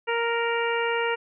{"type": "harmonic tone", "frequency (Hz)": 466.2, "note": "A#4", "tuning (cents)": 0, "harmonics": [1, 2, 3, 4, 5, 6], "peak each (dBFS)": [-26, -29, -31, -32, -33, -34], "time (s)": [0.07, 1.16], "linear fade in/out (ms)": 20, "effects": []}